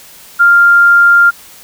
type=tone; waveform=sine; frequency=1396.9 Hz; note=F6; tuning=in tune; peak=-3 dBFS; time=0.39-1.31 s; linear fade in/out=20 ms; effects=white hiss -37 dBFS RMS until 1.63 s